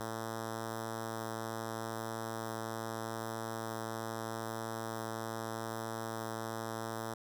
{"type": "tone with notch filter", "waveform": "5% pulse", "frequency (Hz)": 112.4, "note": "A2", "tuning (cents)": 37, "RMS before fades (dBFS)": -40, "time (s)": [0, 7.14], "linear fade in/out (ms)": 5, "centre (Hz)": 2800, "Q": 1.4, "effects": []}